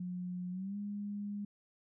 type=tone with pitch glide; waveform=sine; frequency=180 to 204.4 Hz; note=F#3 to G#3; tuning=-47 to -27 cents; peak=-37 dBFS; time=0-1.45 s; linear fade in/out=5 ms; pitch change=+220 cents; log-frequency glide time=0.51-0.77 s; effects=none